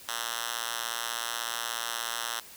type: tone with high-pass filter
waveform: 5% pulse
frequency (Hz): 116.54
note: A#2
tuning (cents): 0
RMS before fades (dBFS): -34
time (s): 0.08-2.4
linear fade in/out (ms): 5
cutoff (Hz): 1600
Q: 0.56
effects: white hiss -49 dBFS RMS until 2.56 s